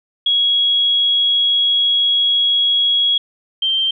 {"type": "tone pair in turn", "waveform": "sine", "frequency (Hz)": [3322, 3144], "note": ["G#7", "G7"], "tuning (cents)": [0, 4], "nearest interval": "minor second", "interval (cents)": 96, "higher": "first", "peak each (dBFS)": [-12, -14], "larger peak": "first", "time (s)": [[0.26, 3.18], [3.62, 3.91]], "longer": "first", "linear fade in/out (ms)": 5, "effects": []}